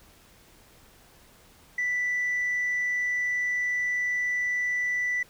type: tone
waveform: sine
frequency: 1975.5 Hz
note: B6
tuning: in tune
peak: -23 dBFS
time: 1.78-5.23 s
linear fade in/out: 5 ms
effects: tanh soft clip ceiling -22 dBFS + pink hiss -56 dBFS RMS until 5.29 s